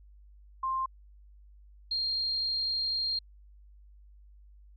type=tone pair in turn; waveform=sine; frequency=1053 / 4212 Hz; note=C6 / C8; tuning=+11 / +11 cents; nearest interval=2 octaves; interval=2400 cents; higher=second; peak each=-28 dBFS; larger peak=neither; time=0.63-0.86 / 1.91-3.19 s; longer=second; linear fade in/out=5 ms; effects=added 50 Hz sine -52 dBFS peak until 4.76 s